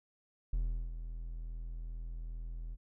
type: tone with ADSR envelope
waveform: triangle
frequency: 41.2 Hz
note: E1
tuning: in tune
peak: -27 dBFS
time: 0.53-2.77 s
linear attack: 4 ms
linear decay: 370 ms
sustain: -10 dB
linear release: 40 ms
effects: none